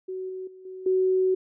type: tone with level steps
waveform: sine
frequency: 374.1 Hz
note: F#4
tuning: 19 cents sharp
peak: -30 / -32 / -44 / -36 / -19 dBFS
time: 0.08-1.35 s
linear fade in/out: 10 ms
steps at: 0.29 / 0.47 / 0.65 / 0.86 s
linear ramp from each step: 5 ms
effects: none